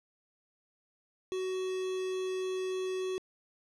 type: tone with quantisation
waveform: triangle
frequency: 373.7 Hz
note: F#4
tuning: 17 cents sharp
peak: -30 dBFS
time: 1.32-3.18 s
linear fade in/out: 0 ms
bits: 7
effects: low-pass 7000 Hz 12 dB/octave